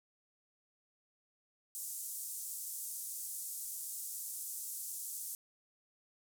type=band-pass noise; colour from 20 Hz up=pink; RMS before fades=-43 dBFS; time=1.75-5.35 s; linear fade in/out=0 ms; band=7500 to 15000 Hz; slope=24 dB/octave; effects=none